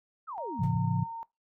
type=exponential sweep; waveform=sine; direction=down; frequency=1396.9 to 70 Hz; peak=-36 dBFS; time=0.27-0.78 s; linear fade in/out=20 ms
type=tone with pitch glide; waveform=sine; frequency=932.3 to 915.8 Hz; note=A#5 to A#5; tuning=0 to -31 cents; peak=-36 dBFS; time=0.38-1.23 s; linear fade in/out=0 ms; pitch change=-31 cents; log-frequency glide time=0.59-0.66 s
type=chord; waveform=sine; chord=A augmented; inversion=none; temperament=just; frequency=110 / 137.5 / 171.88 Hz; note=A2 / C#3 / E#3; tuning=0 / -14 / -27 cents; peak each=-30 dBFS; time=0.59-1.04 s; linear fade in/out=10 ms
type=noise with exponential decay; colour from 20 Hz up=brown; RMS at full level=-36 dBFS; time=0.63-0.78 s; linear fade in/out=5 ms; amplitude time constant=32 ms
effects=noise-tail reverb RT60 0.2 s tail -21 dB re dry